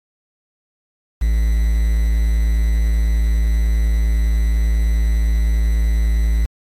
triangle tone with quantisation, 55 Hz, A1, in tune, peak -11 dBFS, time 1.21-6.46 s, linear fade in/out 10 ms, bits 6, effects AAC 48 kbps

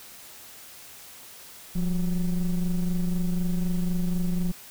triangle ring-modulated tone, 94 Hz, F#2, 28 cents sharp, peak -17 dBFS, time 1.75-4.52 s, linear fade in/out 10 ms, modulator 82 Hz, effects white hiss -46 dBFS RMS until 4.7 s

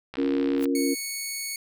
click train, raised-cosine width 0.3 ms, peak -21 dBFS, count 35, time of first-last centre 0.14-0.656 s, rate 65.9 Hz
sine chord, Bb minor, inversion first, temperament equal, 277.2 / 349.2 / 466.2 Hz, Db4 / F4 / Bb4, 0 / 0 / 0 cents, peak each -23 / -29 / -29 dBFS, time 0.17-0.95 s, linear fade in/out 20 ms
blue noise with exponential growth, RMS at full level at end -33 dBFS, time 0.56-0.65 s, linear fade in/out 5 ms, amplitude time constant 19 ms
10% pulse tone, 2217 Hz, C#7, in tune, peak -21 dBFS, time 0.75-1.56 s, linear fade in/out 2 ms
effects none

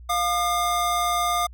square tone pair together, 703 / 1212.1 Hz, F5 / D#6, +11 / -46 cents, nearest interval major sixth, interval 943 cents, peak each -25 / -24 dBFS, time 0.09-1.47 s, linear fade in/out 10 ms, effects added 60 Hz sine -40 dBFS peak until 1.53 s

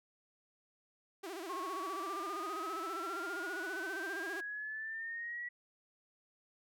sawtooth tone with vibrato, 358.7 Hz, F4, 46 cents sharp, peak -38 dBFS, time 1.23-4.41 s, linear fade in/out 10 ms, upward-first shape sine, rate 15 Hz, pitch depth 200 cents each way
sine exponential sweep, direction up, 1075 to 1942 Hz, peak -39 dBFS, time 1.49-5.49 s, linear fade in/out 10 ms
effects none

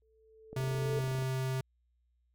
sine tone with exponential growth, 440 Hz, A4, in tune, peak -31 dBFS, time 0.02-0.99 s, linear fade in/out 1 ms, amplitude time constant 210 ms
click train, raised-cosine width 2 ms, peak -32 dBFS, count 20, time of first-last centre 0.53-1.223 s, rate 27.4 Hz
square tone, 131.2 Hz, C3, 5 cents sharp, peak -32 dBFS, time 0.56-1.61 s, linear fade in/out 5 ms
effects added 60 Hz sine -70 dBFS peak until 2.34 s

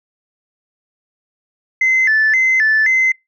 sine tone with vibrato, 1899 Hz, A#6, 32 cents sharp, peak -9 dBFS, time 1.81-3.12 s, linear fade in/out 5 ms, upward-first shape square, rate 1.9 Hz, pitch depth 140 cents each way, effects noise-tail reverb RT60 0.2 s tail -26 dB re dry + tanh soft clip ceiling -7 dBFS

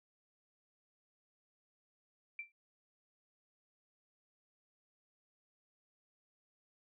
sine tone with exponential decay, 2349 Hz, D7, in tune, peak -37 dBFS, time 2.39-2.52 s, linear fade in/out 2 ms, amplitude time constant 27 ms, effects none

